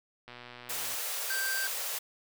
click train, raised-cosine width 0.3 ms, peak -30 dBFS, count 82, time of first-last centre 0.28-0.944 s, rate 122 Hz
white high-pass noise, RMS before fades -35 dBFS, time 0.69-1.99 s, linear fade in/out 10 ms, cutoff 420 Hz, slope 96 dB/octave
square tone, 1568 Hz, G6, in tune, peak -32 dBFS, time 1.3-1.67 s, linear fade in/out 2 ms
effects none

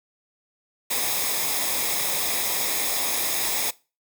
white noise with comb filter, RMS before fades -25 dBFS, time 0.9-3.71 s, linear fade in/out 10 ms, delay 0.68 ms, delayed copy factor -0.6, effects noise-tail reverb RT60 0.3 s tail -21 dB re dry

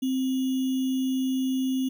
sine tone with sample-and-hold, 261.6 Hz, C4, in tune, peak -23 dBFS, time 0.02-1.89 s, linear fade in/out 10 ms, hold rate 3150 Hz, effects none

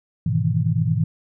sine chord, E major seventh, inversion first, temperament equal, 103.83 / 123.47 / 155.56 / 164.81 Hz, G#2 / B2 / D#3 / E3, 0 / 0 / 0 / 0 cents, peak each -23 dBFS, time 0.26-1.04 s, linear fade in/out 5 ms, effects none

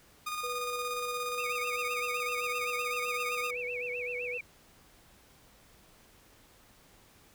sawtooth tone with tremolo, 1227 Hz, D#6, 25 cents flat, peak -29 dBFS, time 0.26-3.51 s, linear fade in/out 10 ms, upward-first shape square, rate 17 Hz, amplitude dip 35%
sine tone, 490.2 Hz, B4, 13 cents flat, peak -37 dBFS, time 0.43-4.38 s, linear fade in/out 10 ms
sine tone with vibrato, 2438 Hz, D#7, 36 cents flat, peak -35 dBFS, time 1.38-4.41 s, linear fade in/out 5 ms, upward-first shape sine, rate 7.8 Hz, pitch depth 180 cents each way
effects pink hiss -60 dBFS RMS until 7.34 s

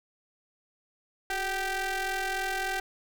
sawtooth ring-modulated tone, 393.9 Hz, G4, 8 cents sharp, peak -22 dBFS, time 1.3-2.8 s, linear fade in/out 2 ms, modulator 1160 Hz, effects none

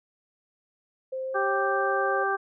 sine tone with pitch glide, 523.3 to 540.2 Hz, C5 to C#5, 0 to -45 cents, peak -29 dBFS, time 1.12-2.24 s, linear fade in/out 10 ms, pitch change +55 cents, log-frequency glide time 1.24-1.53 s
harmonic tone, 392 Hz, G4, in tune, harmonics 1 / 2 / 3 / 4, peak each -29 / -29 / -29 / -29 dBFS, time 1.34-2.37 s, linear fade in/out 20 ms
effects none

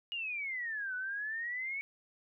sine exponential two-way sweep, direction down then up, 2886 to 1479 to 2246 Hz, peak -35 dBFS, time 0.12-1.81 s, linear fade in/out 0 ms, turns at 0.95 s, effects none

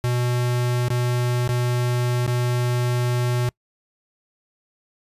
square tone with dropouts, 122.6 Hz, B2, 12 cents flat, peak -20 dBFS, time 0.04-3.49 s, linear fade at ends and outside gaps 0 ms, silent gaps 0.883-0.903 / 1.476-1.491 / 2.264-2.277 s, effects noise-tail reverb RT60 0.1 s tail -26 dB re dry + resampled to 32000 Hz

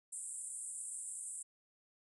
pink band-pass noise, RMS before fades -45 dBFS, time 0.12-1.43 s, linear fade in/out 10 ms, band 7800 to 9800 Hz, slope 96 dB/octave, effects none

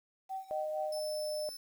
sine tone with tremolo, 767 Hz, G5, 38 cents flat, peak -35 dBFS, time 0.29-1 s, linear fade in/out 20 ms, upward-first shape sine, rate 4.3 Hz, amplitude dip 90%
sine tone with pitch glide, 616 to 604.7 Hz, D#5 to D#5, -17 to -50 cents, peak -34 dBFS, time 0.51-1.49 s, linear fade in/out 0 ms, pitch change -33 cents, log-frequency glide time 0.77-1.3 s
sawtooth tone, 5280 Hz, E8, 2 cents sharp, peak -40 dBFS, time 0.92-1.57 s, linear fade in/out 5 ms
effects 10-bit

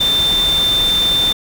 sine tone in noise, 3570 Hz, A7, 24 cents sharp, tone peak -12 dBFS, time 0-1.33 s, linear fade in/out 10 ms, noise pink, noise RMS -24 dBFS, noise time 0-1.33 s, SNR +9 dB, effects none

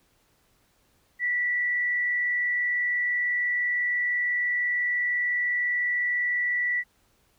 sine tone with frequency modulation, 1958 Hz, B6, 15 cents flat, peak -23 dBFS, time 1.19-6.84 s, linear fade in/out 50 ms, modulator 74.1 Hz, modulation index 0.39, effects pink hiss -66 dBFS RMS until 7.38 s

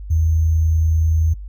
sine tone with sample-and-hold, 80.4 Hz, E2, 43 cents flat, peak -13 dBFS, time 0.1-1.34 s, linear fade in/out 10 ms, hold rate 6300 Hz, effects noise-tail reverb RT60 0.1 s tail -25 dB re dry + added 50 Hz sine -29 dBFS peak until 1.48 s

